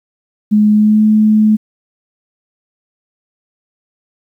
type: tone with pitch glide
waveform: sine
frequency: 210.9 to 214.8 Hz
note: G#3 to A3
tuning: +27 to -41 cents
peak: -6 dBFS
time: 0.51-1.57 s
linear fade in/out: 20 ms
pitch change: +32 cents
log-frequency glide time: 0.72-1.02 s
effects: 8-bit